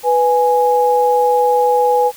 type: tone pair together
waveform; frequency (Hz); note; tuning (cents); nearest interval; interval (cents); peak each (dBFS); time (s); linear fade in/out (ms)
sine; 493.9 / 831.5; B4 / G#5; 0 / +2; major sixth; 902; -13; 0.03-2.12; 50
effects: white hiss -39 dBFS RMS until 2.16 s